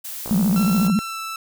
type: noise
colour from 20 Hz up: blue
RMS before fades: -32 dBFS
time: 0.04-0.88 s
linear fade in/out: 10 ms
type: click train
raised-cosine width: 1 ms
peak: -18 dBFS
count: 39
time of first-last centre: 0.26-0.899 s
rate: 59.5 Hz
type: tone with vibrato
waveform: sine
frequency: 196 Hz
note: G3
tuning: in tune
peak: -15 dBFS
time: 0.31-0.99 s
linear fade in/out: 0 ms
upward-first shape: sine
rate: 14 Hz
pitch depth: 220 cents each way
type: tone with pitch glide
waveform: sawtooth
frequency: 1348 to 1321.8 Hz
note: E6 to E6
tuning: +38 to +4 cents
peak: -24 dBFS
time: 0.56-1.36 s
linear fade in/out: 2 ms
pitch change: -34 cents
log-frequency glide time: 0.98-1.2 s
effects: none